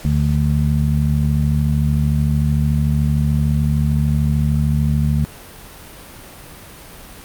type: harmonic tone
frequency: 73.42 Hz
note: D2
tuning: in tune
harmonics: 1 / 2 / 3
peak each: -18 / -16 / -21 dBFS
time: 0.05-5.25 s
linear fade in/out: 0 ms
effects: pink hiss -38 dBFS RMS until 7.24 s + Opus 48 kbps